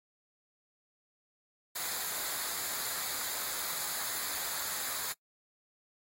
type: noise with comb filter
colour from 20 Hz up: white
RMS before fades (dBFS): -36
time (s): 1.75-5.13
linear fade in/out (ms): 10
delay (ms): 0.35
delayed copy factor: -0.6
effects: noise-tail reverb RT60 0.1 s tail -23 dB re dry + AAC 48 kbps